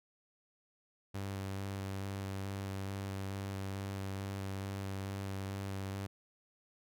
sawtooth tone with vibrato, 97.6 Hz, G2, 7 cents flat, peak -34 dBFS, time 1.14-6.07 s, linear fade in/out 10 ms, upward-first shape square, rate 2.3 Hz, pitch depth 11 cents each way, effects none

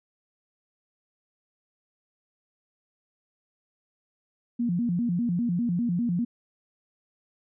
sine tone with vibrato, 203.7 Hz, G#3, 33 cents flat, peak -23 dBFS, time 4.59-6.25 s, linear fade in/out 10 ms, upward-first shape square, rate 5 Hz, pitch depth 270 cents each way, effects none

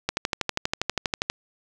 click train, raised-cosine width 0.2 ms, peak -6 dBFS, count 16, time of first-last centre 0.09-1.3 s, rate 12.4 Hz, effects none

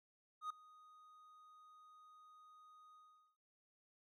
triangle tone with ADSR envelope, 1244.5 Hz, D#6, in tune, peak -37 dBFS, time 0.41-3.37 s, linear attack 91 ms, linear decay 4 ms, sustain -22 dB, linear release 420 ms, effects none

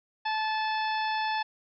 harmonic tone, 870 Hz, A5, 20 cents flat, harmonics 1 / 2 / 3 / 4 / 5 / 6, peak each -28 / -34 / -38 / -40 / -42 / -44 dBFS, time 0.25-1.43 s, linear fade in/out 10 ms, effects none

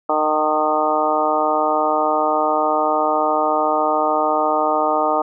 harmonic tone with a mistuned harmonic, 153.9 Hz, D#3, 19 cents flat, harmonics 2 / 3 / 4 / 5 / 6 / 7 / 8, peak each -26 / -25 / -21 / -21 / -23 / -26 / -22 dBFS, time 0.09-5.22 s, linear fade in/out 5 ms, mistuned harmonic 6, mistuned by -26 cents, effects none

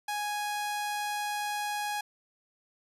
sawtooth tone, 830.6 Hz, G#5, in tune, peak -27 dBFS, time 0.08-2.01 s, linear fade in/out 5 ms, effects resampled to 32000 Hz

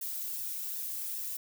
violet noise with flanger, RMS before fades -37 dBFS, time 0.01-1.37 s, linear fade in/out 5 ms, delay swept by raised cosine 1.1 to 2.7 ms, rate 2.6 Hz, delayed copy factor +0.65, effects none

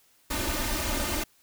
pink noise with comb filter, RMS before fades -29 dBFS, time 0.3-1.24 s, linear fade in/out 10 ms, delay 3.3 ms, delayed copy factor +1, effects white hiss -63 dBFS RMS until 1.42 s

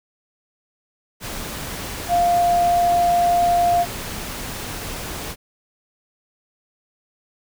sine tone in noise, 698.5 Hz, F5, in tune, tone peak -14 dBFS, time 2.08-3.86 s, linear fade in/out 50 ms, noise pink, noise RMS -30 dBFS, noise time 1.2-5.36 s, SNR +13 dB, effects none

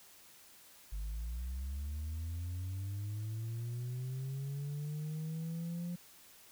sine linear sweep, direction up, 48.64 to 176.2 Hz, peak -34 dBFS, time 0.92-5.96 s, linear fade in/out 10 ms, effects tanh soft clip ceiling -36 dBFS + white hiss -59 dBFS RMS until 6.51 s

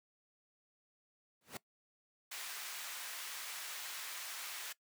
pink noise with exponential growth, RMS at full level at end -40 dBFS, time 1.41-1.57 s, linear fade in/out 2 ms, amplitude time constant 33 ms
pink high-pass noise, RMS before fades -45 dBFS, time 2.31-4.73 s, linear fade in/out 10 ms, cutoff 1400 Hz, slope 12 dB/octave
effects noise-tail reverb RT60 0.1 s tail -20 dB re dry + high-pass 150 Hz 12 dB/octave

